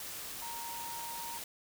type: tone in noise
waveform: sine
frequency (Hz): 932.3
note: A#5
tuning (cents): 0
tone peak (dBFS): -42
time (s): 0.42-1.38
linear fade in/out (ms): 2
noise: white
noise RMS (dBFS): -43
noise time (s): 0-1.44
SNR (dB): -2
effects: none